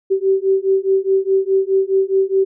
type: beating tone pair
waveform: sine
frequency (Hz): 383.3 / 388.1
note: G4 / G4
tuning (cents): -39 / -17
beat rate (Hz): 4.8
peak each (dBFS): -16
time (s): 0.1-2.45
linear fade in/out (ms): 20
effects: none